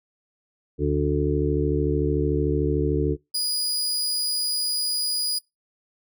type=harmonic tone; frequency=73.42 Hz; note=D2; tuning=in tune; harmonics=1 / 2 / 4 / 5 / 6; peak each=-26 / -26 / -26 / -26 / -26 dBFS; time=0.78-3.17 s; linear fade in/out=50 ms
type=tone; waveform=sawtooth; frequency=4912 Hz; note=D#8; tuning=23 cents flat; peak=-20 dBFS; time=3.34-5.39 s; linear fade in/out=10 ms
effects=noise-tail reverb RT60 0.2 s tail -23 dB re dry